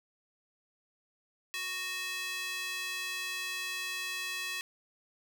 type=tone with high-pass filter; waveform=square; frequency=370 Hz; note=F#4; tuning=in tune; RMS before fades=-37 dBFS; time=1.54-4.61 s; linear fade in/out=0 ms; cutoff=2300 Hz; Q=1.7; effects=none